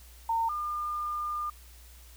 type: tone pair in turn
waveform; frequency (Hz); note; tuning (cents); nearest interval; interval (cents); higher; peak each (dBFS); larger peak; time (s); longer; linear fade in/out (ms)
sine; 912 / 1205.6; A#5 / D6; -38 / +45; perfect fourth; 483; second; -25 / -30; first; 0.29-0.49 / 0.49-1.5; second; 5
effects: added 60 Hz sine -50 dBFS peak until 2.16 s + white hiss -56 dBFS RMS until 2.16 s